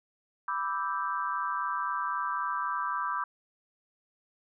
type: chord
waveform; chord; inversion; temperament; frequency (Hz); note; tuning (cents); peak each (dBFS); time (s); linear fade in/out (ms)
sine; E minor seventh; second; equal; 987.8 / 1174.7 / 1318.5 / 1568; B5 / D6 / E6 / G6; 0 / 0 / 0 / 0; -34 / -32 / -37 / -37; 0.48-3.24; 2
effects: none